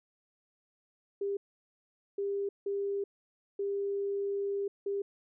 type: tone bursts at uneven times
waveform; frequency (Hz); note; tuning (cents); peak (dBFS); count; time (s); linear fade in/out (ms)
sine; 399.5; G4; +33; -30; 5; 1.21-1.37 / 2.18-2.49 / 2.66-3.04 / 3.59-4.68 / 4.86-5.02; 5
effects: none